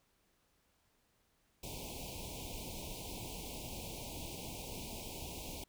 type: band-stop noise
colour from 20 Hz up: pink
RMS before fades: -45 dBFS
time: 1.63-5.64 s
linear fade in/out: 5 ms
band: 980 to 2300 Hz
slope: 96 dB/octave
effects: pink hiss -75 dBFS RMS until 5.68 s